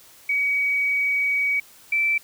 sine tone pair in turn, 2263 / 2329 Hz, C#7 / D7, +35 / -15 cents, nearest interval unison, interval 50 cents, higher second, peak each -19 / -18 dBFS, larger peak second, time 0.29-1.6 / 1.92-2.18 s, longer first, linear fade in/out 5 ms, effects white hiss -50 dBFS RMS until 2.23 s

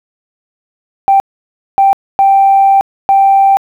sine tone bursts at uneven times, 784 Hz, G5, in tune, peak -3 dBFS, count 4, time 1.08-1.2 / 1.78-1.93 / 2.19-2.81 / 3.09-3.57 s, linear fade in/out 0 ms, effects tanh soft clip ceiling 0 dBFS + 7-bit

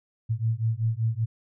sine beating tone pair, 110.3 / 115.5 Hz, A2 / A#2, +5 / -16 cents, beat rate 5.2 Hz, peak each -26 / -26 dBFS, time 0.29-1.26 s, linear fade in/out 20 ms, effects none

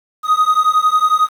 triangle beating tone pair, 1244.5 / 1255.5 Hz, D#6 / D#6, 0 / +15 cents, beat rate 11 Hz, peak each -12 dBFS, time 0.23-1.29 s, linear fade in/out 50 ms, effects 7-bit

